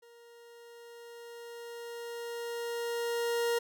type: tone with level ramp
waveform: 40% pulse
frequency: 470 Hz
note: A#4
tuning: 14 cents sharp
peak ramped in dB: -54 to -26 dBFS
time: 0.02-3.59 s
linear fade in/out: 10 ms
effects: none